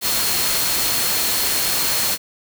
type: tone in noise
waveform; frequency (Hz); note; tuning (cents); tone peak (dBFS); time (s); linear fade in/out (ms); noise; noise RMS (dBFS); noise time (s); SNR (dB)
sine; 4278; C8; +38; -27; 0.01-2.18; 50; white; -20; 0.01-2.18; -10
effects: none